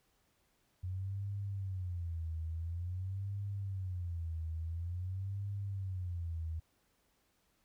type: tone with vibrato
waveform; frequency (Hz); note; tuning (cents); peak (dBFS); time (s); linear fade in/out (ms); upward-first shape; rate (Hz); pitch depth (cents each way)
sine; 90; F#2; -47; -36; 0.83-6.6; 10; sine; 0.48; 190
effects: pink hiss -75 dBFS RMS until 7.64 s